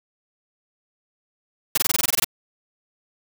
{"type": "noise bursts", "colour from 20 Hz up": "white", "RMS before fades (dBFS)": -19, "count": 11, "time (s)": [1.75, 2.246], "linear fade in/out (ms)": 5, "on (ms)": 26, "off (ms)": 21, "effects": []}